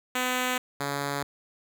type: tone pair in turn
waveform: 5% pulse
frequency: 252.4 / 141.65 Hz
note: B3 / C#3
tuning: +38 / +38 cents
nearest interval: minor seventh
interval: 1000 cents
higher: first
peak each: -14 / -17 dBFS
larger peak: first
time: 0.15-0.58 / 0.8-1.23 s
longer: neither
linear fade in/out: 5 ms
effects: none